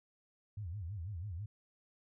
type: tone with vibrato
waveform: sine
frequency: 93.1 Hz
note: F#2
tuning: 11 cents sharp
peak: -39 dBFS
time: 0.57-1.46 s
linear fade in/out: 5 ms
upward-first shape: sine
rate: 6.1 Hz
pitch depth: 250 cents each way
effects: none